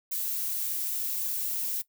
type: noise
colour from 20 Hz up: violet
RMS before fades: -31 dBFS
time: 0.11-1.82 s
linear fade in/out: 10 ms
effects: noise-tail reverb RT60 0.1 s tail -18 dB re dry